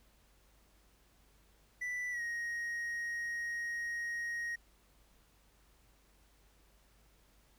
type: tone with pitch glide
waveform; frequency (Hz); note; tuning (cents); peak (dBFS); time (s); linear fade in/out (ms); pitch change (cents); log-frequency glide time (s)
triangle; 1977 to 1877.9; B6 to A#6; +1 to +12; -34; 1.81-4.56; 10; -89; 2.11-2.21
effects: added 50 Hz sine -67 dBFS peak until 7.58 s + pink hiss -69 dBFS RMS until 7.58 s